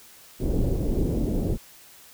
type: low-pass noise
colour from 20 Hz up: pink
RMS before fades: -24 dBFS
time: 0.39-1.58 s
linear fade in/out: 50 ms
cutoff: 470 Hz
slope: 24 dB/octave
effects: white hiss -50 dBFS RMS until 2.13 s

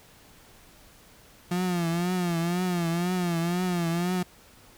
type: tone with vibrato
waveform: 35% pulse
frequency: 174.61 Hz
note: F3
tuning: in tune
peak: -23 dBFS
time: 1.51-4.23 s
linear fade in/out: 5 ms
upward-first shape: triangle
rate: 2 Hz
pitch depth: 100 cents each way
effects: pink hiss -54 dBFS RMS until 4.77 s

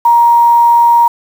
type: tone with quantisation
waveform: sine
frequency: 941 Hz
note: A#5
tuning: 16 cents sharp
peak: -4 dBFS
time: 0.05-1.08 s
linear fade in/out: 5 ms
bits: 5
effects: none

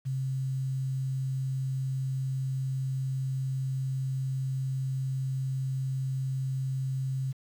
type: tone with quantisation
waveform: sine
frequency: 132.5 Hz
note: C3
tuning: 22 cents sharp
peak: -28 dBFS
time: 0.05-7.33 s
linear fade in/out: 20 ms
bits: 9
effects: none

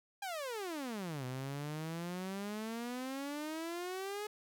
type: exponential two-way sweep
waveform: sawtooth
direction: down then up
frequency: 821 to 125.3 to 425.2 Hz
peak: -35 dBFS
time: 0.22-4.27 s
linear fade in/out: 5 ms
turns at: 1.25 s
effects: none

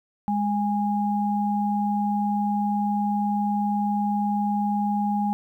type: tone pair together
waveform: sine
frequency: 206 / 822 Hz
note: G#3 / G#5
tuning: -14 / -18 cents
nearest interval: 2 octaves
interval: 2396 cents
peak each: -23 / -25 dBFS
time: 0.28-5.33 s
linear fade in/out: 0 ms
effects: 10-bit

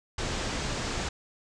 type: low-pass noise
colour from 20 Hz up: pink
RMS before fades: -32 dBFS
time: 0.18-1.09 s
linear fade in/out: 5 ms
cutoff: 7900 Hz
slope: 48 dB/octave
effects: none

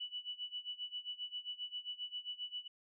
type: tone with tremolo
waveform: sine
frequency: 2960 Hz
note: F#7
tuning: in tune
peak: -38 dBFS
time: 0-2.68 s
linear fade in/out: 10 ms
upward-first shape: sine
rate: 7.5 Hz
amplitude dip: 90%
effects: none

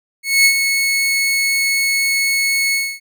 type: tone with ADSR envelope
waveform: sawtooth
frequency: 2198 Hz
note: C#7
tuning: 15 cents flat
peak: -4 dBFS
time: 0.23-3 s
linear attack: 220 ms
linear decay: 79 ms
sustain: -7 dB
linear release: 260 ms
effects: none

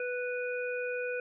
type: harmonic tone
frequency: 493.9 Hz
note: B4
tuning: in tune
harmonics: 1 / 3 / 5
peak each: -33 / -38 / -40 dBFS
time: 0-1.2 s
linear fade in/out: 2 ms
effects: none

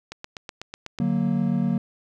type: click train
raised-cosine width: 0.2 ms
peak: -17 dBFS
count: 8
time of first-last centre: 0.12-0.987 s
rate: 8.07 Hz
type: chord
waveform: triangle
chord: D augmented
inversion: none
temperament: equal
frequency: 146.83 / 185 / 233.1 Hz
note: D3 / F#3 / A#3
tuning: 0 / 0 / 0 cents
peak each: -25 / -22 / -22 dBFS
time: 1-1.78 s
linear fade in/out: 2 ms
effects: none

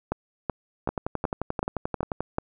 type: two click trains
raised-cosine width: 1 ms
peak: -11 / -13 dBFS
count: 7 / 16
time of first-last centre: 0.12-2.384 / 0.89-2.206 s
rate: 2.65 / 11.4 Hz
effects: none

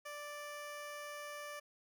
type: tone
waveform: 15% pulse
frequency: 587.3 Hz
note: D5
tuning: in tune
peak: -38 dBFS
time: 0.05-1.6 s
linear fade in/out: 10 ms
effects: none

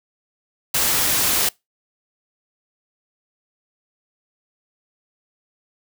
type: noise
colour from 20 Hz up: white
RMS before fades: -19 dBFS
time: 0.74-1.49 s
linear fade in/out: 5 ms
effects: noise-tail reverb RT60 0.2 s tail -24 dB re dry

